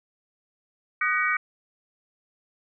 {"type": "tone cluster", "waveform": "sine", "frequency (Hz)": [1234, 1495, 1906, 2268], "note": ["D#6", "F#6", "A#6", "C#7"], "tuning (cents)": [-15, 17, 38, 39], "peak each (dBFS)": -27, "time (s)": [1.01, 1.37], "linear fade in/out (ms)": 5, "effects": []}